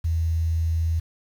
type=tone with quantisation; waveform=sine; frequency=81.8 Hz; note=E2; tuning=13 cents flat; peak=-20 dBFS; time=0.04-1 s; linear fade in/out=10 ms; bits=8; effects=none